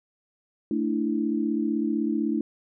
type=chord; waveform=sine; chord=A suspended fourth; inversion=none; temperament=equal with one note detuned; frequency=221.7 / 293.7 / 329.6 Hz; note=A3 / D4 / E4; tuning=+13 / 0 / 0 cents; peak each=-27 / -27 / -28 dBFS; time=0.71-2.41 s; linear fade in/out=2 ms; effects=none